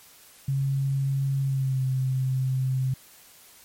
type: tone with pitch glide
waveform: sine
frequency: 136.7 to 130.9 Hz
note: C#3 to C3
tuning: -24 to +1 cents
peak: -22 dBFS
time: 0.48-2.94 s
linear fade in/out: 5 ms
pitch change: -75 cents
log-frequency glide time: 1.42-1.83 s
effects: white hiss -52 dBFS RMS until 3.64 s + MP3 64 kbps